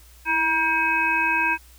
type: harmonic tone with a mistuned harmonic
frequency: 318.1 Hz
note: D#4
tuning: 38 cents sharp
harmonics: 1 / 3 / 5 / 7 / 8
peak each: -33 / -24 / -24 / -33 / -22 dBFS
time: 0.25-1.58 s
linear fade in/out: 50 ms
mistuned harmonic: 1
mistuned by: +58 cents
effects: added 60 Hz sine -48 dBFS peak until 1.78 s + white hiss -53 dBFS RMS until 1.78 s